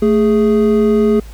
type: tone pair together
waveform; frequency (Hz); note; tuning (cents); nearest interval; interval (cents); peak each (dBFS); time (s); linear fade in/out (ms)
triangle; 220.8 / 415.3; A3 / G#4; +6 / 0; major seventh; 1094; -10; 0.02-1.2; 5
effects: added 54 Hz sine -30 dBFS peak until 1.33 s + pink hiss -43 dBFS RMS until 1.33 s